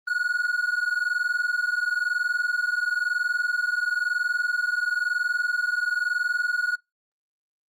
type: tone pair together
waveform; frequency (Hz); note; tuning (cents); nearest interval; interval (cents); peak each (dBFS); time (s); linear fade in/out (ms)
triangle; 1443 / 1464; F#6 / F#6; -44 / -19; unison; 25; -24; 0.07-6.76; 10
effects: noise-tail reverb RT60 0.2 s tail -24 dB re dry + Opus 32 kbps